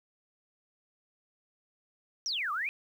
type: exponential two-way sweep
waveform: sine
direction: down then up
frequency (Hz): 5980 to 1135 to 2570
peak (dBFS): -30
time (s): 2.26-2.69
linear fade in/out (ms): 0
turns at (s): 2.52
effects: 10-bit